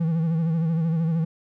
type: tone with vibrato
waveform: triangle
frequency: 163.6 Hz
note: E3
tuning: 13 cents flat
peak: -18 dBFS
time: 0-1.25 s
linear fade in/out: 10 ms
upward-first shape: sine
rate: 13 Hz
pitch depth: 62 cents each way
effects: none